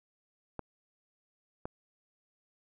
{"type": "clicks", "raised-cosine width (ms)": 1, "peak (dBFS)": -23, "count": 2, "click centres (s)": [0.593, 1.655], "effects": []}